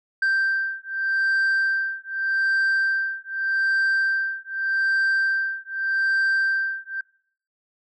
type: beating tone pair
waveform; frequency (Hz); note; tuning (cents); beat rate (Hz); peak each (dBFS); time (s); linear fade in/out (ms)
sine; 1568 / 1568.83; G6 / G6; 0 / +1; 0.83; -21; 0.22-7.01; 5
effects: noise-tail reverb RT60 0.6 s tail -24 dB re dry + tanh soft clip ceiling -17 dBFS